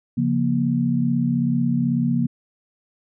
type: chord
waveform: sine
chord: Bb minor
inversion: first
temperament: equal with one note detuned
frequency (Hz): 138.59 / 174.61 / 236.9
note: Db3 / F3 / Bb3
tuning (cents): 0 / 0 / +28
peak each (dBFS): -23 / -24 / -20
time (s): 0.17-2.27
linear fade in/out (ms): 10
effects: none